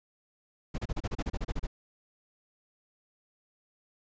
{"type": "noise bursts", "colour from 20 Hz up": "brown", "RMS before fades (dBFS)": -31, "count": 13, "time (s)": [0.74, 1.67], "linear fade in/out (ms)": 10, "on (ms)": 42, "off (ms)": 32, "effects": ["resampled to 16000 Hz"]}